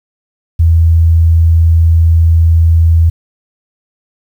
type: tone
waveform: sine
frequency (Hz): 82.41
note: E2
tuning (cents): 0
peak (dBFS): -4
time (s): 0.59-3.1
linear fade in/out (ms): 10
effects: 7-bit